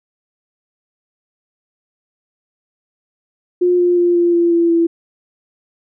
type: tone with pitch steps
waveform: sine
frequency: 356.8 / 353.1 / 349.5 / 345.8 / 342.3 / 338.7 / 335.2 Hz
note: F4 / F4 / F4 / F4 / F4 / E4 / E4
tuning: +37 / +19 / +1 / -17 / -35 / +47 / +29 cents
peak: -10 dBFS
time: 3.61-4.87 s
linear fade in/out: 10 ms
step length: 180 ms
effects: none